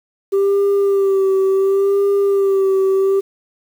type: tone with vibrato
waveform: sine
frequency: 392 Hz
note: G4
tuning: in tune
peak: -9 dBFS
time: 0.32-3.21 s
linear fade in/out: 20 ms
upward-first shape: sine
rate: 0.7 Hz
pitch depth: 35 cents each way
effects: tanh soft clip ceiling -11 dBFS + 7-bit